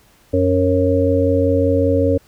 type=harmonic tone with a mistuned harmonic; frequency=92.5 Hz; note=F#2; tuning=in tune; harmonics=1 / 3 / 5 / 6; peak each=-18 / -18 / -18 / -18 dBFS; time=0.33-2.18 s; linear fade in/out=10 ms; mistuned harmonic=6; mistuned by=-23 cents; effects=pink hiss -53 dBFS RMS until 2.27 s